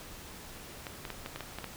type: clicks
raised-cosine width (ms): 0.3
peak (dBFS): -22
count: 8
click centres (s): 0.868 / 1.052 / 1.103 / 1.261 / 1.36 / 1.407 / 1.586 / 1.643
effects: pink hiss -47 dBFS RMS until 1.76 s